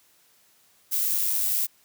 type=noise with amplitude modulation; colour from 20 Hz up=violet; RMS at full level=-23 dBFS; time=0.91-1.67 s; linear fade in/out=20 ms; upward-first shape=sine; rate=102 Hz; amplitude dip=40%; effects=white hiss -61 dBFS RMS until 1.84 s + high-pass 80 Hz 12 dB/octave